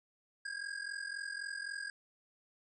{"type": "ring-modulated tone", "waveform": "square", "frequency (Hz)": 1624, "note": "G#6", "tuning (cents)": -39, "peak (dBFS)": -37, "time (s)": [0.45, 1.9], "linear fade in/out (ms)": 2, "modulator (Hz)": 21.9, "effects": ["resampled to 22050 Hz"]}